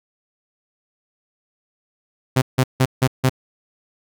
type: tone bursts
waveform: sawtooth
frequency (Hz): 130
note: C3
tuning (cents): -11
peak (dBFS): -9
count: 5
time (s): 2.36-3.295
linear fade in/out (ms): 10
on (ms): 59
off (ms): 160
effects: none